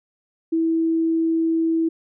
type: tone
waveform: sine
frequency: 326.7 Hz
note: E4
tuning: 15 cents flat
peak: -17 dBFS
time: 0.52-1.89 s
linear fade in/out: 10 ms
effects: none